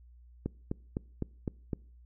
click train, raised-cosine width 3 ms, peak -19 dBFS, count 6, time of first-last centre 0.46-1.732 s, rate 3.93 Hz, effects noise-tail reverb RT60 0.5 s tail -25 dB re dry + added 60 Hz sine -53 dBFS peak until 2.05 s

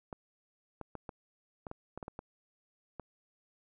clicks, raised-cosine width 1 ms, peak -27 dBFS, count 11, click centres 0.128 / 0.813 / 0.953 / 1.092 / 1.668 / 1.714 / 1.976 / 2.028 / 2.081 / 2.191 / 2.997 s, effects none

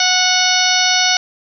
harmonic tone with a mistuned harmonic, 735 Hz, F#5, 12 cents flat, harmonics 1 / 2 / 3 / 4 / 5 / 6 / 7 / 8, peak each -20 / -20 / -20 / -20 / -20 / -20 / -20 / -20 dBFS, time 0-1.17 s, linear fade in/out 2 ms, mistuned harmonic 7, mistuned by +46 cents, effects none

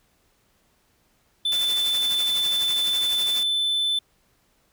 triangle tone, 3520 Hz, A7, in tune, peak -19 dBFS, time 1.45-3.99 s, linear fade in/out 5 ms
white noise with tremolo, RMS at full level -32 dBFS, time 1.52-3.43 s, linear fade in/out 0 ms, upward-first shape sine, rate 12 Hz, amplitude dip 55%
effects pink hiss -65 dBFS RMS until 4.72 s

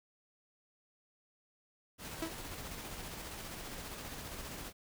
pink noise with tremolo, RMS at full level -44 dBFS, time 1.98-4.73 s, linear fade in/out 50 ms, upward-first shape square, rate 15 Hz, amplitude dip 25%
sawtooth tone with exponential decay, 326.3 Hz, E4, 18 cents flat, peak -29 dBFS, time 2.22-2.38 s, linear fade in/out 5 ms, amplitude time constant 33 ms
effects none

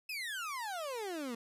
30% pulse exponential sweep, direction down, 2627 to 225.4 Hz, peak -35 dBFS, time 0.09-1.35 s, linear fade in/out 5 ms, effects resampled to 32000 Hz

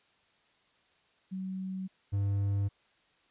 sine / triangle tone pair in turn, 188.6 / 99.91 Hz, F#3 / G2, +33 / +33 cents, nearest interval major seventh, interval 1100 cents, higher first, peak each -34 / -25 dBFS, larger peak second, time 1.31-1.88 / 2.12-2.69 s, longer neither, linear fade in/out 20 ms, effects white hiss -68 dBFS RMS until 3.3 s + resampled to 8000 Hz

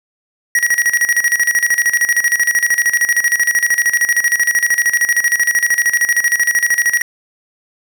square tone with tremolo, 1908 Hz, A#6, 40 cents sharp, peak -10 dBFS, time 0.55-7.02 s, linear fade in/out 2 ms, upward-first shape square, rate 13 Hz, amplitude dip 75%, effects none

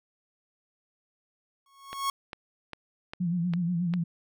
45% pulse tone with exponential growth, 1100 Hz, C#6, 14 cents flat, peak -24 dBFS, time 1.66-2.1 s, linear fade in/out 2 ms, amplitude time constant 94 ms
click train, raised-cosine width 0.3 ms, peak -21 dBFS, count 6, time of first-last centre 1.93-3.938 s, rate 2.49 Hz
sine tone with vibrato, 173.8 Hz, F3, 8 cents flat, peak -25 dBFS, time 3.2-4.04 s, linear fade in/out 10 ms, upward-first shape sine, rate 8.3 Hz, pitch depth 74 cents each way
effects none

